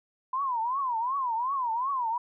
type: tone with vibrato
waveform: sine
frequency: 1000 Hz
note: B5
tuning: 21 cents sharp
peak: -26 dBFS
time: 0.33-2.18 s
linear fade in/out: 5 ms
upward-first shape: triangle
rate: 2.7 Hz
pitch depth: 230 cents each way
effects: none